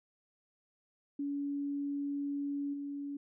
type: tone with level steps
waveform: sine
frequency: 283.8 Hz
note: C#4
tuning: 41 cents sharp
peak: -33 / -37 dBFS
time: 1.19-3.17 s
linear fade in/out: 5 ms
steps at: 2.73 s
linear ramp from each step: 10 ms
effects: none